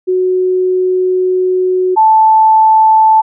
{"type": "tone pair in turn", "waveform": "sine", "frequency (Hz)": [368.8, 877.2], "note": ["F#4", "A5"], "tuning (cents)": [-6, -6], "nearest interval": "octave + minor third", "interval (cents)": 1500, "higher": "second", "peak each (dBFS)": [-9, -4], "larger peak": "second", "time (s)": [[0.07, 1.96], [1.96, 3.22]], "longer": "first", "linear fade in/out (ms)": 20, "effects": []}